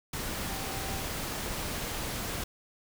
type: tone in noise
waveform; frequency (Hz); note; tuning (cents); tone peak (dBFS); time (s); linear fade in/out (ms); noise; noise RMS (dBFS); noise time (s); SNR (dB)
sine; 777; G5; -16; -43; 0.49-1.01; 5; pink; -35; 0.13-2.44; -11
effects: none